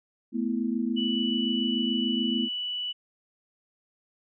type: chord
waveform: sine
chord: A suspended second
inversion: none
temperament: equal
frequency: 220 / 246.9 / 329.6 Hz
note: A3 / B3 / E4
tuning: 0 / 0 / 0 cents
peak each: -29 / -28 / -33 dBFS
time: 0.32-2.49 s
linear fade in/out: 50 ms
type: tone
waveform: sine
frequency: 2960 Hz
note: F#7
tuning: in tune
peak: -29 dBFS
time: 0.96-2.93 s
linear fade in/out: 20 ms
effects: none